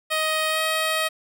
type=tone with pitch glide; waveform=10% pulse; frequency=627 to 632.8 Hz; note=D#5 to D#5; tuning=+13 to +29 cents; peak=-13 dBFS; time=0.1-1.09 s; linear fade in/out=20 ms; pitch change=+16 cents; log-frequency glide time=0.49-0.6 s; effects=none